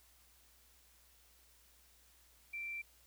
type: tone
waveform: sine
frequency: 2349 Hz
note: D7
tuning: in tune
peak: -40 dBFS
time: 2.53-2.82 s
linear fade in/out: 10 ms
effects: added 60 Hz sine -70 dBFS peak until 3.06 s + white hiss -67 dBFS RMS until 3.06 s